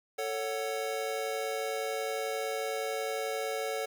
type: chord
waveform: square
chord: F# minor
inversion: first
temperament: just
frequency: 444 / 555 / 740 Hz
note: A4 / C#5 / F#5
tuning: +16 / +2 / 0 cents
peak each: -36 / -37 / -39 dBFS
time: 0.18-3.86 s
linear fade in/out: 10 ms
effects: 10-bit